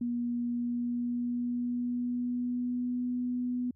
sine tone with pitch glide, 240 to 247.3 Hz, B3 to B3, -49 to +3 cents, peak -29 dBFS, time 0.01-3.71 s, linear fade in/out 5 ms, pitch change +52 cents, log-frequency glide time 0.5-3.08 s, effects added 83 Hz sine -61 dBFS peak until 3.75 s

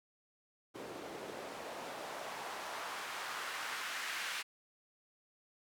white noise with band-pass filter sweep, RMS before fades -43 dBFS, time 0.74-4.43 s, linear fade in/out 20 ms, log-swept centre 360 to 2000 Hz, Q 1.2, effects none

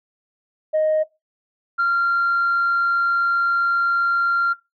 sine tone pair in turn, 622.3 / 1383.8 Hz, D#5 / F6, 0 / -16 cents, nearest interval octave + major second, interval 1384 cents, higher second, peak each -14 dBFS, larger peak neither, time 0.73-1.04 / 1.78-4.54 s, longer second, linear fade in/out 20 ms, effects noise-tail reverb RT60 0.2 s tail -18 dB re dry + tanh soft clip ceiling -13 dBFS

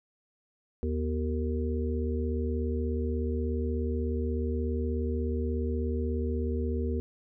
harmonic tone with a mistuned harmonic, 76.6 Hz, D#2, 27 cents flat, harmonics 1 / 3 / 5 / 6, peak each -29 / -34 / -36 / -37 dBFS, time 0.83-7 s, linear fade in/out 0 ms, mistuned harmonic 3, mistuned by +90 cents, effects none

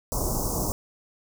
pink band-stop noise, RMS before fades -27 dBFS, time 0.12-0.72 s, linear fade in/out 0 ms, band 1100 to 5400 Hz, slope 48 dB/octave, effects none

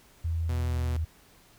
sine tone with pitch glide, 82.41 to 80.11 Hz, E2 to E2, 0 to -49 cents, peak -26 dBFS, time 0.24-1.05 s, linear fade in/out 10 ms, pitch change -49 cents, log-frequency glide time 0.66-0.78 s
sawtooth tone, 123.47 Hz, B2, in tune, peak -31 dBFS, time 0.49-0.97 s, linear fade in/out 5 ms
effects pink hiss -58 dBFS RMS until 1.58 s

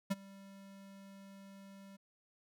square tone with ADSR envelope, 196 Hz, G3, in tune, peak -30 dBFS, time 0.1-1.97 s, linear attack 15 ms, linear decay 29 ms, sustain -23 dB, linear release 15 ms, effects none

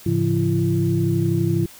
sine tone cluster, 106.2 / 138 / 170.5 / 338.2 Hz, G#2 / C#3 / F3 / E4, +39 / -7 / -41 / +44 cents, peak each -22 dBFS, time 0.06-1.66 s, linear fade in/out 5 ms, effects tanh soft clip ceiling -6 dBFS + white hiss -44 dBFS RMS until 1.79 s

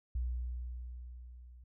sine tone with level ramp, 61.1 Hz, B1, 18 cents flat, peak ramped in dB -31 to -52 dBFS, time 0.15-1.64 s, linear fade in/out 5 ms, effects none

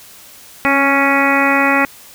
harmonic tone with a mistuned harmonic, 277.4 Hz, C#4, 1 cent sharp, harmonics 1 / 2 / 3 / 4 / 5 / 6 / 7 / 8 / 9, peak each -17 / -20 / -19 / -20 / -19 / -25 / -17 / -22 / -20 dBFS, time 0.65-1.85 s, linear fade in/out 0 ms, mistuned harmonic 1, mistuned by -18 cents, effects white hiss -40 dBFS RMS until 2.14 s

